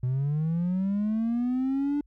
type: linear sweep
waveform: triangle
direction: up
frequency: 122.7 to 293.7 Hz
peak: -21 dBFS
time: 0.03-2.01 s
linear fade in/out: 5 ms
effects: tanh soft clip ceiling -19 dBFS + added 50 Hz sine -56 dBFS peak until 2.06 s